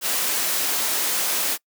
white high-pass noise, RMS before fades -23 dBFS, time 0.01-1.58 s, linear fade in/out 50 ms, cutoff 270 Hz, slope 12 dB/octave, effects noise-tail reverb RT60 0.1 s tail -24 dB re dry

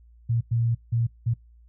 sine tone bursts at uneven times, 116.54 Hz, A#2, in tune, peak -20 dBFS, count 4, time 0.29-0.41 / 0.51-0.75 / 0.92-1.07 / 1.26-1.34 s, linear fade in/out 10 ms, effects noise-tail reverb RT60 0.2 s tail -25 dB re dry + added 58 Hz sine -50 dBFS peak until 1.68 s

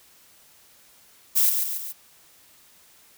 violet noise with echo, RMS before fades -19 dBFS, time 1.35-1.51 s, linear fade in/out 20 ms, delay 140 ms, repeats 3, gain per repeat -5 dB, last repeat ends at 1.93 s, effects white hiss -55 dBFS RMS until 3.17 s

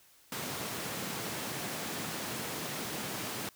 pink high-pass noise, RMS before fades -38 dBFS, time 0.32-3.49 s, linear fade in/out 2 ms, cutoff 120 Hz, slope 24 dB/octave, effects white hiss -62 dBFS RMS until 3.55 s

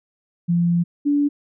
sine tone pair in turn, 172.1 / 288.6 Hz, F3 / D4, -25 / -30 cents, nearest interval major sixth, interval 895 cents, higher second, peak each -15 dBFS, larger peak neither, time 0.48-0.84 / 1.05-1.29 s, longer first, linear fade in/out 20 ms, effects none

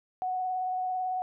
sine tone with vibrato, 740 Hz, F#5, in tune, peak -28 dBFS, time 0.22-1.22 s, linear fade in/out 0 ms, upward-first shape triangle, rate 18 Hz, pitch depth 20 cents each way, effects none

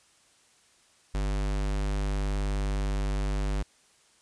square tone, 49.73 Hz, G1, 26 cents sharp, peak -27 dBFS, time 1.14-3.63 s, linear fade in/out 10 ms, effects white hiss -62 dBFS RMS until 4.21 s + resampled to 22050 Hz

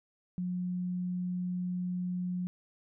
sine tone, 180 Hz, F#3, 47 cents flat, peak -31 dBFS, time 0.38-2.47 s, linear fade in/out 0 ms, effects none

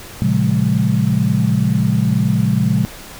sine chord, Bb minor seventh, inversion none, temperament equal with one note detuned, 116.54 / 138.59 / 178.39 / 207.7 Hz, Bb2 / Db3 / F3 / Ab3, 0 / 0 / +37 / 0 cents, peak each -18 dBFS, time 0.22-2.85 s, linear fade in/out 0 ms, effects pink hiss -35 dBFS RMS until 3.19 s

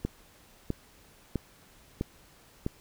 click train, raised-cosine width 3 ms, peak -16 dBFS, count 5, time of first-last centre 0.05-2.664 s, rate 1.53 Hz, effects pink hiss -58 dBFS RMS until 2.8 s

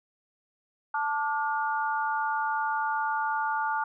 sine chord, D minor, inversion second, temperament equal with one note detuned, 880 / 1174.7 / 1432 Hz, A5 / D6 / F6, 0 / 0 / +43 cents, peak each -28 / -33 / -31 dBFS, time 0.94-3.84 s, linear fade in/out 5 ms, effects none

